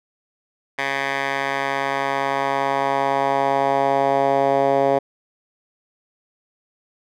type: tone with band-pass filter sweep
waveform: 10% pulse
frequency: 137.7 Hz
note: C#3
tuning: 11 cents flat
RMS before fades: -20 dBFS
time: 0.78-4.99 s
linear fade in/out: 10 ms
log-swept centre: 1800 to 590 Hz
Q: 1.7
effects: none